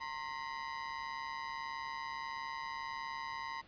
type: ring-modulated tone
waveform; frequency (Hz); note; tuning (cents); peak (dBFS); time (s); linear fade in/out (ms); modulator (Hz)
30% pulse; 990; B5; +4; -34; 0-3.62; 20; 70.8
effects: pink hiss -62 dBFS RMS until 3.67 s + resampled to 11025 Hz